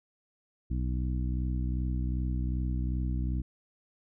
harmonic tone, 62.6 Hz, B1, 24 cents sharp, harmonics 1 / 2 / 3 / 4 / 5, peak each -29 / -35 / -39 / -41 / -43 dBFS, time 0.7-3.42 s, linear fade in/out 10 ms, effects none

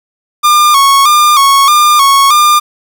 45% pulse tone with vibrato, 1152 Hz, D6, 34 cents flat, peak -4 dBFS, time 0.43-2.6 s, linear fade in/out 20 ms, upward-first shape square, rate 1.6 Hz, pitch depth 74 cents each way, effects 7-bit

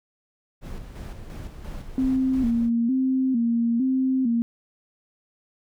brown noise with tremolo, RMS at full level -34 dBFS, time 0.61-2.7 s, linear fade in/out 50 ms, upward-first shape square, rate 2.9 Hz, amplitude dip 45%
sine tone with vibrato, 246.9 Hz, B3, in tune, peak -19 dBFS, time 1.98-4.42 s, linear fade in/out 0 ms, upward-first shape square, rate 1.1 Hz, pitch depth 100 cents each way
effects none

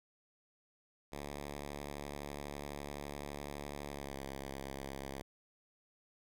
5% pulse tone with pitch glide, 71.9 to 68.42 Hz, D2 to C#2, -36 to -22 cents, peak -31 dBFS, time 1.12-5.22 s, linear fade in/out 5 ms, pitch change -86 cents, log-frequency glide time 3.87-4.2 s, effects none

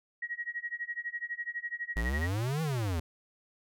sine tone with tremolo, 1900 Hz, A#6, 33 cents sharp, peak -31 dBFS, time 0.22-2.28 s, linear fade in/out 5 ms, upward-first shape sine, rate 12 Hz, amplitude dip 95%
square exponential two-way sweep, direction up then down, 51.7 to 164.9 to 77.8 Hz, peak -30 dBFS, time 1.96-3 s, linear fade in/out 5 ms, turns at 2.62 s
effects none

